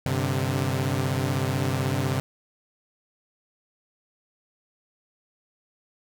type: chord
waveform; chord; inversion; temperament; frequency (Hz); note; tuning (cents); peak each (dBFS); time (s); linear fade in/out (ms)
sawtooth; G suspended fourth; none; equal with one note detuned; 96.93 / 130.81 / 146.83; G2 / C3 / D3; -19 / 0 / 0; -25 / -22 / -26; 0.06-2.2; 0
effects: none